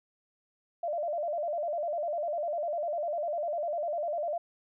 sine tone with vibrato, 639 Hz, D#5, 46 cents sharp, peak -29 dBFS, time 0.83-4.38 s, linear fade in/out 5 ms, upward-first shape square, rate 10 Hz, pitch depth 120 cents each way, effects none

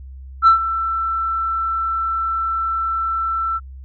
sine tone with ADSR envelope, 1335 Hz, E6, 22 cents sharp, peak -4 dBFS, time 0.42-3.6 s, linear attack 50 ms, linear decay 110 ms, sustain -14 dB, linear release 38 ms, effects tanh soft clip ceiling -4 dBFS + added 66 Hz sine -33 dBFS peak until 3.84 s

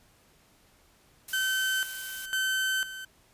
blue noise, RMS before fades -39 dBFS, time 1.28-2.26 s, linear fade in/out 5 ms
30% pulse tone with tremolo, 1536 Hz, G6, 36 cents flat, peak -23 dBFS, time 1.33-3.05 s, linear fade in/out 5 ms, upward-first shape square, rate 1 Hz, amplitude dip 75%
effects pink hiss -62 dBFS RMS until 3.33 s + resampled to 32000 Hz

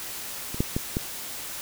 clicks, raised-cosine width 3 ms, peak -21 / -9 / -12 / -12 dBFS, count 4, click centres 0.545 / 0.605 / 0.765 / 0.969 s, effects white hiss -36 dBFS RMS until 1.61 s

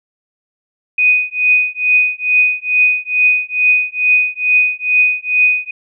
sine tone with tremolo, 2490 Hz, D#7, 1 cent sharp, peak -6 dBFS, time 0.98-5.71 s, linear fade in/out 5 ms, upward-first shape triangle, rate 2.3 Hz, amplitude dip 100%, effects none

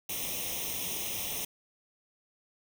white noise with comb filter, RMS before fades -35 dBFS, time 0.09-1.45 s, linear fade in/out 5 ms, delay 0.33 ms, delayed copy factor +0.85, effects none

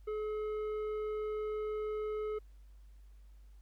sine tone with tanh clipping, 426.9 Hz, G#4, 48 cents sharp, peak -36 dBFS, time 0.07-2.39 s, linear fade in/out 10 ms, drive 9 dB, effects added 50 Hz sine -53 dBFS peak until 3.61 s + pink hiss -75 dBFS RMS until 3.61 s

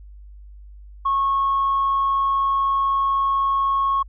sine tone, 1096 Hz, C#6, 20 cents flat, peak -16 dBFS, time 1.05-4.03 s, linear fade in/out 10 ms, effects tanh soft clip ceiling -13 dBFS + added 50 Hz sine -39 dBFS peak until 4.08 s

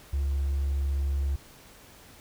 triangle tone with hard clipping, 69.3 Hz, C#2, in tune, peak -25 dBFS, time 0.13-1.36 s, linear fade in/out 5 ms, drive 4 dB, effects pink hiss -52 dBFS RMS until 2.2 s

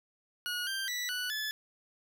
20% pulse tone with pitch steps, 1451 / 1575 / 1961 / 1481 / 1726 Hz, F#6 / G6 / B6 / F#6 / A6, -34 / +8 / -13 / +1 / -34 cents, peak -28 dBFS, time 0.46-1.51 s, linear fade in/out 0 ms, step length 210 ms, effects none

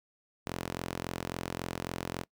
sawtooth tone with high-pass filter, 43.65 Hz, F1, in tune, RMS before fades -38 dBFS, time 0.46-2.24 s, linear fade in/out 10 ms, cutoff 170 Hz, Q 0.57, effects noise-tail reverb RT60 0.1 s tail -23 dB re dry

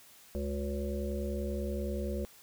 harmonic tone with a mistuned harmonic, 70.3 Hz, C#2, 25 cents sharp, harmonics 1 / 3 / 5 / 7 / 8, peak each -35 / -38 / -40 / -42 / -41 dBFS, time 0.35-2.25 s, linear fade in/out 0 ms, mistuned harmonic 5, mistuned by +58 cents, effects white hiss -57 dBFS RMS until 2.42 s

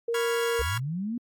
sine tone, 466.2 Hz, A#4, in tune, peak -25 dBFS, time 0.08-0.62 s, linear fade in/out 5 ms
30% pulse chord, C# dominant seventh, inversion third, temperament equal, 987.8 / 1108.7 / 1396.9 / 1661.2 Hz, B5 / C#6 / E#6 / G#6, 0 / 0 / 0 / 0 cents, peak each -33 / -34 / -31 / -32 dBFS, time 0.14-0.78 s, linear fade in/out 5 ms
sine linear sweep, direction up, 57.3 to 246.9 Hz, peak -28 dBFS, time 0.59-1.18 s, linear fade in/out 5 ms
effects AAC 64 kbps

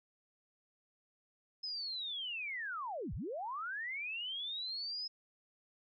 sine linear two-way sweep, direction down then up, 5150 to 34.65 to 5150 Hz, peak -38 dBFS, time 1.63-5.08 s, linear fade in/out 10 ms, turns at 3.14 s, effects none

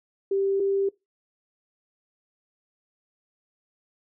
sine tone pair in turn, 392 / 393.5 Hz, G4 / G4, 0 / +7 cents, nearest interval unison, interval 7 cents, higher second, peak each -21 dBFS, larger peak neither, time 0.31-0.6 / 0.6-0.89 s, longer neither, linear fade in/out 5 ms, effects noise-tail reverb RT60 0.2 s tail -22 dB re dry

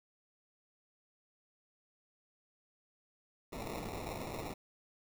violet noise with sample-and-hold, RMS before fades -42 dBFS, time 3.52-4.54 s, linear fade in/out 10 ms, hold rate 1575 Hz, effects none

